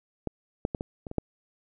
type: clicks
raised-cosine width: 2 ms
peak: -16 / -12 / -16 / -18 / -24 / -23 / -12 dBFS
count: 7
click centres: 0.273 / 0.651 / 0.748 / 0.809 / 1.068 / 1.114 / 1.183 s
effects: none